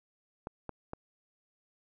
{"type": "clicks", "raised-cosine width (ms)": 1, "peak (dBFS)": -24, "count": 3, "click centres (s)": [0.471, 0.693, 0.934], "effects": []}